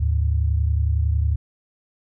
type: tone pair together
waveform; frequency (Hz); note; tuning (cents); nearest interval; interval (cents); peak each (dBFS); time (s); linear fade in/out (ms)
sine; 74.74 / 105.7; D2 / G#2; +31 / +31; tritone; 600; -18 / -23; 0-1.36; 10
effects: none